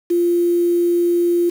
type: tone with quantisation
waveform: sine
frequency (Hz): 346.5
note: F4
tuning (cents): -14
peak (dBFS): -13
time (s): 0.1-1.5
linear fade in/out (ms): 10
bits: 6
effects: none